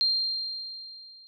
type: tone with level ramp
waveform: sine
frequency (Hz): 4186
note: C8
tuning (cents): 0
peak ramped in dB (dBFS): -20 to -49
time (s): 0.01-1.27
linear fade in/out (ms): 0
effects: none